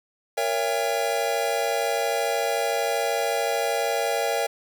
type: chord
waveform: square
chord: A# diminished seventh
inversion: none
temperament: just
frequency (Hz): 466.2 / 559.4 / 671.3 / 805.5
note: A#4 / C#5 / E5 / G5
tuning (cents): 0 / +16 / +31 / +47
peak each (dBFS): -29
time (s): 0.37-4.47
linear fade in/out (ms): 10
effects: 8-bit

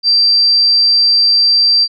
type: tone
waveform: sine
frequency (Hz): 4699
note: D8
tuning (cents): 0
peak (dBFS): -7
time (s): 0.03-1.88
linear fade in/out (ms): 50
effects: none

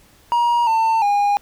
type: tone with pitch steps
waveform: triangle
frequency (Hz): 950 / 897 / 815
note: A#5 / A5 / G#5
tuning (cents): +33 / +33 / -33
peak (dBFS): -12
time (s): 0.32-1.37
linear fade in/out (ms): 0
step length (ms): 350
effects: pink hiss -52 dBFS RMS until 1.41 s

